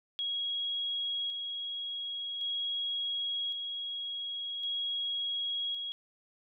sine tone with tremolo, 3307 Hz, G#7, 8 cents flat, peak -31 dBFS, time 0.19-5.92 s, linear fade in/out 0 ms, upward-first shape square, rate 0.45 Hz, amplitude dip 35%, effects none

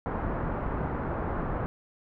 pink low-pass noise, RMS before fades -31 dBFS, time 0.06-1.66 s, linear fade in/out 0 ms, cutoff 1400 Hz, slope 24 dB/octave, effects none

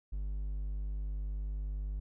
triangle tone, 50.1 Hz, G1, 38 cents sharp, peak -32 dBFS, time 0.12-2 s, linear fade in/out 10 ms, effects none

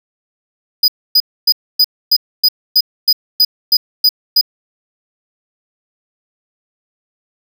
square tone bursts, 4961 Hz, D#8, 6 cents flat, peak -7 dBFS, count 12, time 0.83-4.412 s, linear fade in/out 5 ms, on 51 ms, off 270 ms, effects none

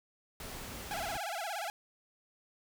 pink noise, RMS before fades -44 dBFS, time 0.4-1.17 s, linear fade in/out 2 ms
sawtooth tone with vibrato, 743 Hz, F#5, 7 cents sharp, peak -32 dBFS, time 0.91-1.7 s, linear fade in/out 0 ms, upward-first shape sine, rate 17 Hz, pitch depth 220 cents each way
effects none

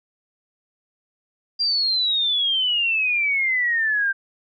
sine exponential sweep, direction down, 4801 to 1568 Hz, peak -18 dBFS, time 1.59-4.13 s, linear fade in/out 20 ms, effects none

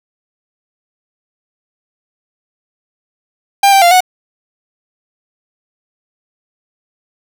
45% pulse tone with pitch steps, 796 / 782 / 694 / 736 Hz, G5 / G5 / F5 / F#5, +26 / -4 / -11 / -9 cents, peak -5 dBFS, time 3.63-4.006 s, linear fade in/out 5 ms, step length 94 ms, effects none

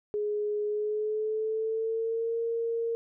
sine tone with pitch glide, 418 to 461.1 Hz, G#4 to A#4, +11 to -19 cents, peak -27 dBFS, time 0.14-2.95 s, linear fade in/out 0 ms, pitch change +170 cents, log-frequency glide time 0.66-2.38 s, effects none

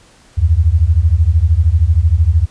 sine beating tone pair, 75.3 / 88.3 Hz, D2 / F2, +44 / +20 cents, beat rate 13 Hz, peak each -11 dBFS, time 0.37-2.46 s, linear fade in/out 20 ms, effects pink hiss -47 dBFS RMS until 2.5 s + resampled to 22050 Hz

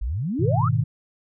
sine exponential sweep, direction up, 46.25 to 1396.9 Hz, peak -23 dBFS, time 0.01-0.69 s, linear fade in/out 10 ms
sine chord, G# minor, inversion none, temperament equal, 103.83 / 123.47 / 155.56 Hz, G#2 / B2 / D#3, 0 / 0 / 0 cents, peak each -23 / -21 / -24 dBFS, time 0.39-0.84 s, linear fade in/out 10 ms
effects none

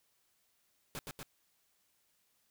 pink noise with echo, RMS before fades -42 dBFS, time 0.95-0.99 s, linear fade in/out 0 ms, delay 120 ms, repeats 2, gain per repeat -2 dB, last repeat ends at 1.23 s, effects white hiss -75 dBFS RMS until 2.5 s

